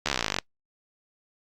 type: slowing click train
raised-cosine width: 0.2 ms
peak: -7 dBFS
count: 20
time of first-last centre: 0.06-0.387 s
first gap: 13 ms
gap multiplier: 1.03
effects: noise-tail reverb RT60 0.1 s tail -24 dB re dry + Opus 48 kbps